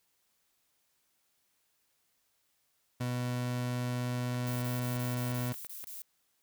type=tone; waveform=30% pulse; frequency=123.47 Hz; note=B2; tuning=in tune; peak=-29 dBFS; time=3-5.53 s; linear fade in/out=10 ms
type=clicks; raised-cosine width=0.3 ms; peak=-31 dBFS; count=4; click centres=4.344 / 5.542 / 5.648 / 5.84 s
type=noise bursts; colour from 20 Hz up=violet; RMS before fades=-44 dBFS; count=9; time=4.47-6.02 s; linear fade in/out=0 ms; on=150 ms; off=25 ms
effects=white hiss -75 dBFS RMS until 6.42 s